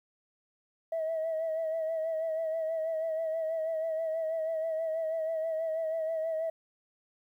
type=tone with vibrato; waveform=sine; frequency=644 Hz; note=E5; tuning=41 cents flat; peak=-28 dBFS; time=0.92-6.5 s; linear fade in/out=5 ms; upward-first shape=sine; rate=6.2 Hz; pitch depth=41 cents each way; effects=tanh soft clip ceiling -26 dBFS + 11-bit